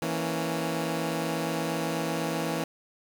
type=chord; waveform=15% pulse; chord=A# diminished; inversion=second; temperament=equal; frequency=164.81 / 233.1 / 277.2 Hz; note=E3 / A#3 / C#4; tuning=0 / 0 / 0 cents; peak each=-24 / -28 / -27 dBFS; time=0.02-2.64 s; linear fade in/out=2 ms; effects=8-bit